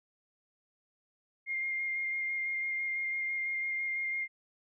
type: tone with vibrato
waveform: sine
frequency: 2120 Hz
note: C7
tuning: 22 cents sharp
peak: -31 dBFS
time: 1.46-4.28 s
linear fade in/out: 50 ms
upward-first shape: square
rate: 6 Hz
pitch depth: 10 cents each way
effects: none